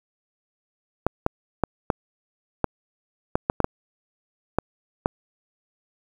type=clicks; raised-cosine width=1 ms; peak=-5 dBFS; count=11; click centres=1.066 / 1.264 / 1.637 / 1.902 / 2.643 / 3.355 / 3.499 / 3.603 / 3.644 / 4.586 / 5.059 s; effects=7-bit